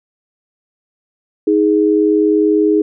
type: tone pair together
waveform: sine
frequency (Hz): 315.2 / 415.3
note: D#4 / G#4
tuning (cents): +23 / 0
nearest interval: perfect fourth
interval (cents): 477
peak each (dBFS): -12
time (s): 1.47-2.82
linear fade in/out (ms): 5
effects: none